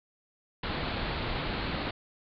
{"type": "low-pass noise", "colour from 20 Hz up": "pink", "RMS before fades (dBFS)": -33, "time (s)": [0.63, 1.91], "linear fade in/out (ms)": 5, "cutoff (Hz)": 4500, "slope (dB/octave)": 96, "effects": []}